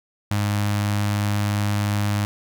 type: tone with notch filter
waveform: sawtooth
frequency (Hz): 102.9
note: G#2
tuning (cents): -16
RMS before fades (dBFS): -22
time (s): 0.31-2.25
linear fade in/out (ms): 0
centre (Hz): 430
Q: 1.3
effects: none